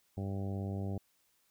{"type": "harmonic tone", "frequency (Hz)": 98, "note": "G2", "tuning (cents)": 0, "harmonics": [1, 2, 3, 4, 5, 6, 7, 8], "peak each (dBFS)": [-36, -40, -46, -47, -51, -51, -52, -54], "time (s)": [0.17, 0.98], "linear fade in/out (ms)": 5, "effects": ["white hiss -73 dBFS RMS until 1.5 s"]}